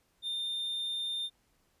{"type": "tone", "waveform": "triangle", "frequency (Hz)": 3615, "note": "A7", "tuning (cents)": 46, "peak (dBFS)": -31, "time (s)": [0.22, 1.3], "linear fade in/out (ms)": 50, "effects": ["pink hiss -72 dBFS RMS until 1.8 s", "resampled to 32000 Hz"]}